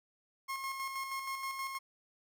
30% pulse tone with tremolo, 1077 Hz, C6, 50 cents sharp, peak -33 dBFS, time 0.48-1.79 s, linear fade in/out 20 ms, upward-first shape square, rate 6.3 Hz, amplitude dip 40%, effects none

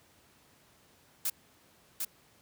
blue noise with echo, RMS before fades -31 dBFS, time 1.25-1.3 s, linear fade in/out 5 ms, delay 750 ms, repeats 1, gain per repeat -3 dB, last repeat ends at 2.05 s, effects pink hiss -63 dBFS RMS until 2.41 s + high-pass 80 Hz 12 dB/octave

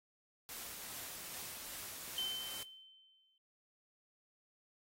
white noise with tremolo, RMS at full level -46 dBFS, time 0.49-2.63 s, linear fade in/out 0 ms, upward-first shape triangle, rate 2.5 Hz, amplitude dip 25%
sine tone with exponential decay, 3083 Hz, G7, 29 cents flat, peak -34 dBFS, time 2.18-3.38 s, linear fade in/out 2 ms, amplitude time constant 260 ms
effects noise-tail reverb RT60 0.6 s tail -23 dB re dry + AAC 48 kbps

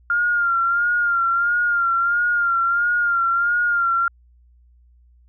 sine tone with vibrato, 1400 Hz, F6, 4 cents sharp, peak -16 dBFS, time 0.1-4.08 s, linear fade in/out 2 ms, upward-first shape sine, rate 1.5 Hz, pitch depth 46 cents each way, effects added 60 Hz sine -50 dBFS peak until 5.28 s

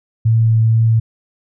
sine tone with vibrato, 112.6 Hz, A2, 40 cents sharp, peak -9 dBFS, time 0.25-1 s, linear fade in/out 10 ms, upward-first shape triangle, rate 2.1 Hz, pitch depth 12 cents each way, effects none

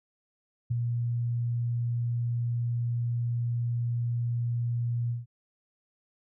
sine tone with ADSR envelope, 119 Hz, A#2, 36 cents sharp, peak -22 dBFS, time 0.7-5.26 s, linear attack 15 ms, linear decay 9 ms, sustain -4 dB, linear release 160 ms, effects none

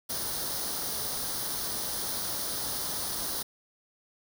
white noise with comb filter, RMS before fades -33 dBFS, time 0.09-3.43 s, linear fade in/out 10 ms, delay 0.2 ms, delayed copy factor +0.7, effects none

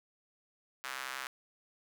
square tone with high-pass filter, 65.41 Hz, C2, in tune, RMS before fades -41 dBFS, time 0.84-1.27 s, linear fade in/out 0 ms, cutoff 1400 Hz, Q 1.6, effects none

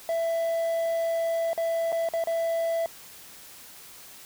triangle tone with dropouts, 664 Hz, E5, 12 cents sharp, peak -22 dBFS, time 0.09-2.86 s, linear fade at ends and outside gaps 1 ms, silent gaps 1.532-1.577 / 1.92-1.926 / 2.088-2.136 / 2.239-2.272 s, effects white hiss -47 dBFS RMS until 4.25 s

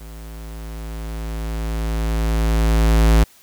square tone with level ramp, 55 Hz, A1, in tune, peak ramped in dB -35 to -10 dBFS, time 0-3.24 s, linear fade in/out 10 ms, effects white hiss -50 dBFS RMS until 3.42 s

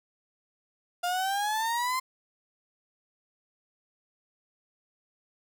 35% pulse exponential sweep, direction up, 698.5 to 1046.5 Hz, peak -25 dBFS, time 1.03-2 s, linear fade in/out 10 ms, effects none

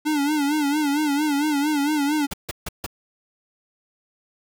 square tone with vibrato, 293.7 Hz, D4, in tune, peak -20 dBFS, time 0.05-2.27 s, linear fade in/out 20 ms, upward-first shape sine, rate 4.4 Hz, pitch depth 88 cents each way
pink noise bursts, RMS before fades -29 dBFS, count 4, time 2.31-2.864 s, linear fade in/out 5 ms, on 26 ms, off 150 ms
effects none

